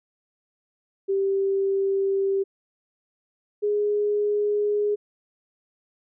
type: tone pair in turn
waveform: sine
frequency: 391 / 414.7 Hz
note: G4 / G#4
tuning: -4 / -3 cents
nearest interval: minor second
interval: 101 cents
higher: second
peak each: -20 dBFS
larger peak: neither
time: 1.08-2.44 / 3.62-4.96 s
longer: first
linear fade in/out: 20 ms
effects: none